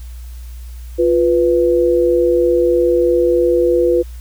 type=tone pair together; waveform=sine; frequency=350.8 / 493.9 Hz; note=F4 / B4; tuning=+8 / 0 cents; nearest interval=tritone; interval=592 cents; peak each=-13 dBFS; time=0.98-4.03 s; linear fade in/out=20 ms; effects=added 60 Hz sine -28 dBFS peak until 4.2 s + white hiss -47 dBFS RMS until 4.2 s